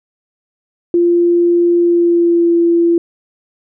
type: tone with pitch glide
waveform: sine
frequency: 345.9 to 339.8 Hz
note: F4 to F4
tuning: -17 to -47 cents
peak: -8 dBFS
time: 0.94-2.98 s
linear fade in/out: 2 ms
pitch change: -30 cents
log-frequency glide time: 1.78-2.55 s
effects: none